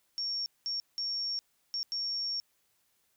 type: tone bursts at uneven times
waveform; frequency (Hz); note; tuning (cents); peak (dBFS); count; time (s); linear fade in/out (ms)
sine; 5510; F8; -24; -31; 5; 0.18-0.46 / 0.66-0.8 / 0.98-1.39 / 1.74-1.83 / 1.92-2.4; 0
effects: white hiss -73 dBFS RMS until 3.16 s